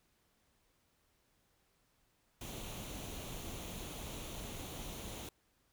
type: noise with comb filter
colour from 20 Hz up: pink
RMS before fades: -45 dBFS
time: 2.41-5.29 s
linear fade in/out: 2 ms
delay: 0.3 ms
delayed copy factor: +0.5
effects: pink hiss -75 dBFS RMS until 5.72 s